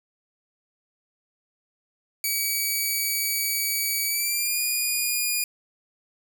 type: tone with pitch glide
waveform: 5% pulse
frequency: 2279 to 2443 Hz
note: C#7 to D#7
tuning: +47 to -32 cents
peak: -14 dBFS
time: 2.24-5.44 s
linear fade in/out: 2 ms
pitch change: +121 cents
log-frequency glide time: 4.06-4.6 s
effects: none